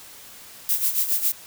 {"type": "noise with tremolo", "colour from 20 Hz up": "violet", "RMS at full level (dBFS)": -20, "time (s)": [0.69, 1.32], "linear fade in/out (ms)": 0, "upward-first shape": "sine", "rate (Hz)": 7.3, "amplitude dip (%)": 70, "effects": ["white hiss -44 dBFS RMS until 1.46 s"]}